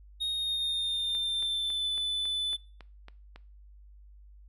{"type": "tone with pitch glide", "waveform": "triangle", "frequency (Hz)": [3729, 3499], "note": ["A#7", "A7"], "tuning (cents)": [0, -10], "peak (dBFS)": -27, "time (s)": [0.2, 2.57], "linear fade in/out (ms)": 20, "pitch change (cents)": -110, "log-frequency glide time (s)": [0.3, 1.92]}
{"type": "click train", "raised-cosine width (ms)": 0.3, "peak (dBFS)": -31, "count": 9, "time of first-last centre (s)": [1.15, 3.36], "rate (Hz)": 3.62}
{"effects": ["noise-tail reverb RT60 0.4 s tail -20 dB re dry", "added 50 Hz sine -50 dBFS peak until 4.48 s"]}